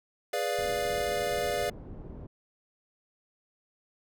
square chord, G# diminished seventh, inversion none, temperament equal, 415.3 / 493.9 / 587.3 / 698.5 Hz, G#4 / B4 / D5 / F5, 0 / 0 / 0 / 0 cents, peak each -36 / -35 / -33 / -34 dBFS, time 0.33-1.7 s, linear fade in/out 5 ms
pink low-pass noise, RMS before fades -43 dBFS, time 0.58-2.27 s, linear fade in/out 10 ms, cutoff 440 Hz, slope 12 dB/octave
effects none

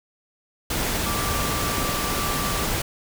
sine tone in noise, 1169 Hz, D6, 8 cents flat, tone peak -30 dBFS, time 1.06-2.65 s, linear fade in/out 5 ms, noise pink, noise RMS -25 dBFS, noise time 0.7-2.82 s, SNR -8 dB, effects none

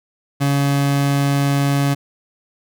30% pulse tone, 140.6 Hz, C#3, 25 cents sharp, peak -12 dBFS, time 0.4-1.95 s, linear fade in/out 20 ms, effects none

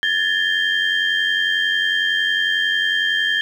sine tone cluster, 1706 / 1797 / 3175 Hz, G#6 / A6 / G7, +46 / +36 / +21 cents, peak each -20 dBFS, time 0.03-3.41 s, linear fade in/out 0 ms, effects tanh soft clip ceiling -9 dBFS + 8-bit

